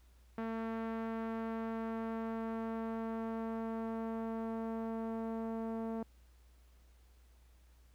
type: tone with low-pass filter sweep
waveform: sawtooth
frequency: 225.4 Hz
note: A3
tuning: 42 cents sharp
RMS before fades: -39 dBFS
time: 0.38-6.03 s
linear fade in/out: 2 ms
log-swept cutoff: 1600 to 820 Hz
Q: 1
effects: added 60 Hz sine -60 dBFS peak until 7.94 s + pink hiss -72 dBFS RMS until 7.94 s